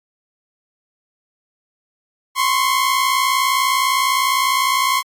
sawtooth tone pair together, 1033 / 1092.9 Hz, C6 / C#6, -22 / -25 cents, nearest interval minor second, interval 97 cents, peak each -14 dBFS, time 2.35-5.03 s, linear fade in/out 50 ms, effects AAC 64 kbps

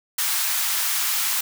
white high-pass noise, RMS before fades -23 dBFS, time 0.18-1.41 s, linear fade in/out 5 ms, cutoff 880 Hz, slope 24 dB/octave, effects none

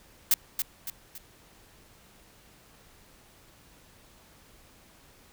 blue noise with echo, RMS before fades -21 dBFS, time 0.31-0.34 s, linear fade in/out 2 ms, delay 280 ms, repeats 3, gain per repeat -7 dB, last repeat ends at 1.18 s, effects pink hiss -57 dBFS RMS until 5.32 s

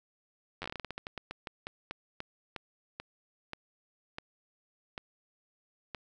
slowing click train, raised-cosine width 0.3 ms, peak -22 dBFS, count 25, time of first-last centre 0.62-5.948 s, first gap 10 ms, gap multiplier 1.22, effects none

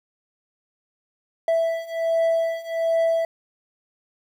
triangle beating tone pair, 659 / 660.3 Hz, E5 / E5, -1 / +3 cents, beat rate 1.3 Hz, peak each -22 / -20 dBFS, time 1.48-3.25 s, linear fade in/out 2 ms, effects 9-bit

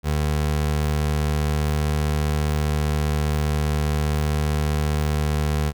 25% pulse tone, 75.1 Hz, D2, 39 cents sharp, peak -16 dBFS, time 0.03-5.73 s, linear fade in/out 50 ms, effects none

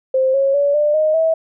sine tone with pitch steps, 524 / 546.6 / 570.1 / 594.7 / 620.3 / 647 Hz, C5 / C#5 / C#5 / D5 / D#5 / E5, +2 / -24 / +48 / +22 / -5 / -32 cents, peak -12 dBFS, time 0.14-1.34 s, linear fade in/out 5 ms, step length 200 ms, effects none

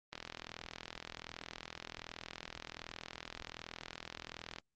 click train, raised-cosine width 0.2 ms, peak -25 dBFS, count 185, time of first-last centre 0.13-4.585 s, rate 41.3 Hz, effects low-pass 6000 Hz 12 dB/octave + Opus 32 kbps

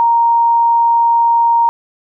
sine tone, 932.3 Hz, A#5, in tune, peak -8 dBFS, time 0-1.69 s, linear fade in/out 0 ms, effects none

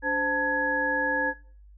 sine tone cluster, 288.4 / 517 / 889 / 1675 Hz, D4 / C5 / A5 / G#6, -31 / -21 / +18 / +14 cents, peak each -33 / -31 / -31 / -25 dBFS, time 0.02-1.34 s, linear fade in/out 50 ms, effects noise-tail reverb RT60 0.5 s tail -21 dB re dry + added 50 Hz sine -48 dBFS peak until 1.77 s

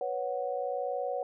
sine chord, B suspended second, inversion none, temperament equal, 493.9 / 554.4 / 740 Hz, B4 / C#5 / F#5, 0 / 0 / 0 cents, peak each -35 / -34 / -35 dBFS, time 0.01-1.23 s, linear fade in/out 2 ms, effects none

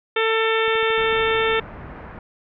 harmonic tone, 446.5 Hz, A4, 25 cents sharp, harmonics 1 / 2 / 3 / 4 / 5 / 6 / 7 / 8, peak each -20 / -28 / -25 / -26 / -27 / -29 / -33 / -30 dBFS, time 0.16-1.6 s, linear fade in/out 5 ms
click train, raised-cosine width 3 ms, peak -29 dBFS, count 12, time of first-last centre 0.68-1.501 s, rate 13.4 Hz
pink low-pass noise, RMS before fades -37 dBFS, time 0.98-2.19 s, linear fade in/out 2 ms, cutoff 1900 Hz, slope 24 dB/octave
effects none

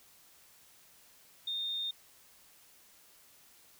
sine tone, 3654 Hz, A#7, 35 cents flat, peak -33 dBFS, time 1.47-1.91 s, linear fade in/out 5 ms, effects white hiss -61 dBFS RMS until 3.79 s

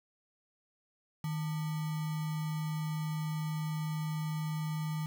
sine tone with sample-and-hold, 155.56 Hz, D#3, in tune, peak -32 dBFS, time 1.24-5.06 s, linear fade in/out 2 ms, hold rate 1050 Hz, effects none

